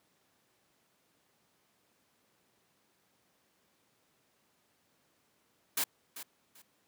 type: noise with echo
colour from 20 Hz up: white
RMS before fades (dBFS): -31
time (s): 5.77-5.84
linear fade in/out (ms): 5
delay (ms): 390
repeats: 2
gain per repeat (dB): -13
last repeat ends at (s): 6.62
effects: pink hiss -72 dBFS RMS until 6.87 s + high-pass 150 Hz 12 dB/octave